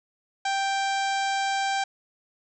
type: harmonic tone with a mistuned harmonic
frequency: 784 Hz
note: G5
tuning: in tune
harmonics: 1 / 2 / 3 / 4 / 5 / 6 / 7 / 8 / 9 / 10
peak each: -25 / -31 / -35 / -37 / -39 / -41 / -42 / -43 / -44 / -45 dBFS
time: 0.45-1.84 s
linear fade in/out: 5 ms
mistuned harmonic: 4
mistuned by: +23 cents
effects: none